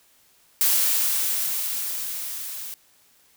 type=noise with level ramp; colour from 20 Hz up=blue; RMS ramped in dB=-19 to -35 dBFS; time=0.61-2.74 s; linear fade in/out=0 ms; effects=white hiss -59 dBFS RMS until 3.36 s